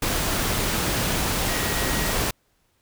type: tone in noise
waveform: sine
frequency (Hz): 1900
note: A#6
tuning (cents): +33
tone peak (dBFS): -33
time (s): 1.48-2.13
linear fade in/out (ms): 5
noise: pink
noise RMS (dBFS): -24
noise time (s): 0.02-2.31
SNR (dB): -12
effects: pink hiss -67 dBFS RMS until 2.81 s